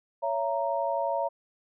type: chord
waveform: sine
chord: A# diminished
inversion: first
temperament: just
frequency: 559.4 / 671.3 / 932.3 Hz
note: C#5 / E5 / A#5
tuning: +16 / +31 / 0 cents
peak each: -30 dBFS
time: 0.22-1.29 s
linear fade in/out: 20 ms
effects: none